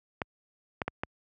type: clicks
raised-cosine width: 0.5 ms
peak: -15 dBFS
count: 4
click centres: 0.218 / 0.818 / 0.88 / 1.035 s
effects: high-pass 60 Hz 12 dB/octave